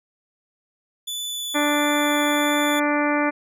sawtooth tone with vibrato, 3472 Hz, A7, 24 cents flat, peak -24 dBFS, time 1.07-2.8 s, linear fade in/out 10 ms, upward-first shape triangle, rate 1.5 Hz, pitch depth 8 cents each way
harmonic tone, 293.7 Hz, D4, in tune, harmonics 1 / 2 / 3 / 4 / 5 / 6 / 7 / 8, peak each -22 / -25 / -27 / -28 / -29 / -30 / -30 / -31 dBFS, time 1.54-3.31 s, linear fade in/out 20 ms
effects none

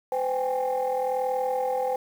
sine tone cluster, 510 / 784 / 825 Hz, C5 / G5 / G#5, -44 / 0 / -12 cents, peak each -25 / -28 / -30 dBFS, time 0.12-1.96 s, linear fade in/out 2 ms, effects tanh soft clip ceiling -18 dBFS + 8-bit

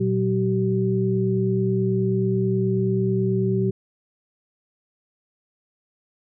sine tone cluster, 119 / 188.3 / 383.5 Hz, A#2 / F#3 / G4, +36 / +31 / -38 cents, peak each -23 dBFS, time 0-3.71 s, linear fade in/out 10 ms, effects none

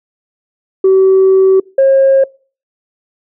sine tone pair in turn, 381.5 / 539.5 Hz, G4 / C#5, -47 / -47 cents, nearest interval tritone, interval 600 cents, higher second, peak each -3 dBFS, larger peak neither, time 0.84-1.6 / 1.78-2.24 s, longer first, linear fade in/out 5 ms, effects noise-tail reverb RT60 0.4 s tail -26 dB re dry + tanh soft clip ceiling -2 dBFS

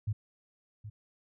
sine tone with echo, 106 Hz, G#2, 36 cents sharp, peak -28 dBFS, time 0.07-0.13 s, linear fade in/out 10 ms, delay 770 ms, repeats 1, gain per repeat -12 dB, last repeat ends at 0.9 s, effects none

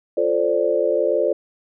sine chord, D minor seventh, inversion first, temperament equal with one note detuned, 349.2 / 440 / 526.3 / 587.3 Hz, F4 / A4 / C5 / D5, 0 / 0 / +10 / 0 cents, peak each -24 / -22 / -21 / -21 dBFS, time 0.17-1.33 s, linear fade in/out 5 ms, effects none

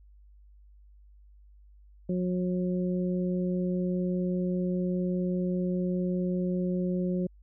harmonic tone, 181 Hz, F#3, 38 cents flat, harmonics 1 / 2 / 3, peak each -27 / -33 / -37 dBFS, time 2.09-7.27 s, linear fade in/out 5 ms, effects added 50 Hz sine -52 dBFS peak until 7.42 s

